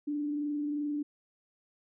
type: tone with frequency modulation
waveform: sine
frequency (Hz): 293.7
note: D4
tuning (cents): 0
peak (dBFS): -30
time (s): 0.07-1.03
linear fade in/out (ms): 10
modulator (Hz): 22.8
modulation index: 0.23
effects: none